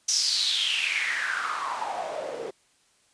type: noise with band-pass filter sweep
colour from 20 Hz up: white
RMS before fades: -28 dBFS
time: 0.08-2.51 s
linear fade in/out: 10 ms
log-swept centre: 5900 to 420 Hz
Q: 6.6
effects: white hiss -64 dBFS RMS until 3.13 s + resampled to 22050 Hz